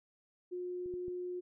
sine tone, 359.1 Hz, F4, 48 cents sharp, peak -37 dBFS, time 0.51-1.41 s, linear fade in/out 20 ms
clicks, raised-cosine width 3 ms, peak -42 / -38 / -37 dBFS, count 3, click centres 0.86 / 0.939 / 1.082 s
effects none

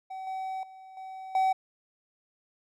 triangle tone with level steps, 760 Hz, F#5, 46 cents sharp, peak -34 / -30 / -44 / -37 / -20 dBFS, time 0.1-1.53 s, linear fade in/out 10 ms, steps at 0.27 / 0.63 / 0.97 / 1.35 s, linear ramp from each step 2 ms, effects none

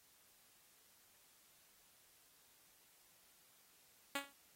5% pulse tone with exponential decay, 280 Hz, C#4, 18 cents sharp, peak -24 dBFS, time 4.15-4.33 s, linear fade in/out 5 ms, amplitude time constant 38 ms, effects white hiss -69 dBFS RMS until 4.55 s + AAC 48 kbps

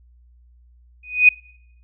sine tone with exponential growth, 2489 Hz, D#7, in tune, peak -4 dBFS, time 1.03-1.29 s, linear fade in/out 5 ms, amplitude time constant 55 ms, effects noise-tail reverb RT60 0.8 s tail -25 dB re dry + added 60 Hz sine -49 dBFS peak until 1.83 s

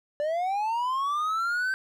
triangle linear sweep, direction up, 578 to 1559 Hz, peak -23 dBFS, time 0.2-1.74 s, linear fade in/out 0 ms, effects none

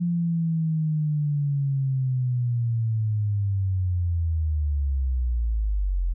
sine linear sweep, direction down, 174.61 to 42 Hz, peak -21 dBFS, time 0-6.14 s, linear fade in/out 20 ms, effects none

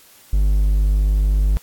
triangle tone, 50.3 Hz, G1, 45 cents sharp, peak -11 dBFS, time 0.33-1.57 s, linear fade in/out 0 ms, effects white hiss -48 dBFS RMS until 1.62 s + AAC 64 kbps

